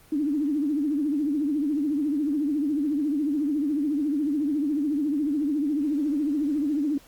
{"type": "tone with vibrato", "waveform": "sine", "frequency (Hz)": 293, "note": "D4", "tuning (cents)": -4, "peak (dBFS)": -22, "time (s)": [0.12, 6.98], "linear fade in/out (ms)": 5, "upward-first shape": "triangle", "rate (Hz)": 14, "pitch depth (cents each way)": 150, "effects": ["pink hiss -54 dBFS RMS until 7.07 s", "Opus 24 kbps"]}